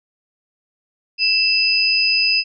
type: tone pair together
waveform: sine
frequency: 2651 / 4998 Hz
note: E7 / D#8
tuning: +9 / +7 cents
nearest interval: major seventh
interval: 1098 cents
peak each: -17 / -16 dBFS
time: 1.18-2.44 s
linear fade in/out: 50 ms
effects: none